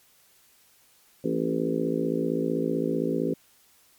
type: harmonic tone with a mistuned harmonic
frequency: 55.6 Hz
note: A1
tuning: 19 cents sharp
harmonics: 3 / 4 / 5 / 6 / 7 / 8 / 9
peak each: -32 / -32 / -29 / -34 / -30 / -32 / -33 dBFS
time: 1.24-3.34 s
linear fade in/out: 5 ms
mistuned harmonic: 4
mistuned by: +43 cents
effects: white hiss -60 dBFS RMS until 3.98 s + MP3 96 kbps